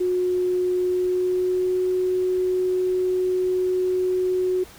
sine tone with pitch glide, 363 to 367.9 Hz, F#4 to F#4, -33 to -10 cents, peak -19 dBFS, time 0-4.64 s, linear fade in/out 10 ms, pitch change +23 cents, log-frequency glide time 0.81-1.87 s, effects pink hiss -46 dBFS RMS until 4.78 s

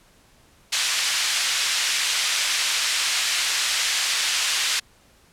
pink band-pass noise, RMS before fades -23 dBFS, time 0.72-4.8 s, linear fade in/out 10 ms, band 2300 to 7500 Hz, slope 12 dB/octave, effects pink hiss -56 dBFS RMS until 5.32 s + low-pass 12000 Hz 12 dB/octave

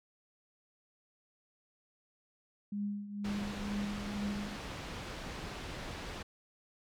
sine tone with tremolo, 204.2 Hz, G#3, 29 cents flat, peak -32 dBFS, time 2.72-4.56 s, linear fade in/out 5 ms, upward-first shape triangle, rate 2.1 Hz, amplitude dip 75%
pink low-pass noise, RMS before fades -43 dBFS, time 3.24-6.23 s, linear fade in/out 10 ms, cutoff 4700 Hz, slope 12 dB/octave
effects none

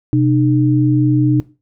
sine tone pair together, 127.52 / 303.3 Hz, C3 / D#4, -44 / -44 cents, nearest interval octave + minor third, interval 1500 cents, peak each -13 dBFS, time 0.13-1.4 s, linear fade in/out 0 ms, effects noise-tail reverb RT60 0.3 s tail -19 dB re dry

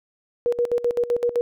sine tone with tremolo, 480 Hz, B4, 49 cents flat, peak -17 dBFS, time 0.46-1.41 s, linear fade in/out 0 ms, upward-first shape square, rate 7.8 Hz, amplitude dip 80%, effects none

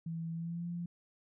sine tone with pitch glide, 164.81 to 172.7 Hz, E3 to F3, 0 to -19 cents, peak -36 dBFS, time 0.06-0.86 s, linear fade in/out 5 ms, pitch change +81 cents, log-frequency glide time 0.33-0.67 s, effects none

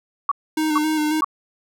sine tone bursts, 1131 Hz, C#6, 34 cents sharp, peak -15 dBFS, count 3, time 0.29-1.245 s, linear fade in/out 2 ms, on 25 ms, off 440 ms
square tone with vibrato, 307.6 Hz, D#4, 20 cents flat, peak -19 dBFS, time 0.57-1.21 s, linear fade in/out 5 ms, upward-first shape square, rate 3.7 Hz, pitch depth 25 cents each way
effects none

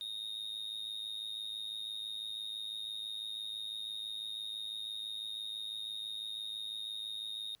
triangle tone with amplitude modulation, 3716 Hz, A#7, 6 cents flat, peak -34 dBFS, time 0.01-7.55 s, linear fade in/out 0 ms, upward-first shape sine, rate 106 Hz, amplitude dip 75%, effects pink hiss -72 dBFS RMS until 7.6 s

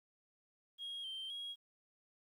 sine tone with pitch steps, 3275 / 3136 / 3300 Hz, G#7 / G7 / G#7, -25 / 0 / -12 cents, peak -40 dBFS, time 0.78-1.56 s, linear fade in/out 50 ms, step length 260 ms, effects tanh soft clip ceiling -40 dBFS + 12-bit

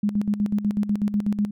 sine tone with tremolo, 206.6 Hz, G#3, 9 cents flat, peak -18 dBFS, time 0.03-1.51 s, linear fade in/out 5 ms, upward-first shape square, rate 8.1 Hz, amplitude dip 70%, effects none

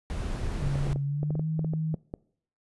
brown noise, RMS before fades -31 dBFS, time 0.1-0.93 s, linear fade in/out 0 ms
sine tone with pitch glide, 140 to 158.06 Hz, C#3 to D#3, +18 to +28 cents, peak -26 dBFS, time 0.62-1.95 s, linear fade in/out 5 ms, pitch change +210 cents, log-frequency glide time 1.04-1.47 s
clicks, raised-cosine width 2 ms, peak -21 dBFS, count 12, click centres 0.756 / 0.869 / 0.96 / 1.231 / 1.306 / 1.354 / 1.395 / 1.593 / 1.646 / 1.736 / 1.942 / 2.139 s
effects noise-tail reverb RT60 0.6 s tail -23 dB re dry + resampled to 24000 Hz

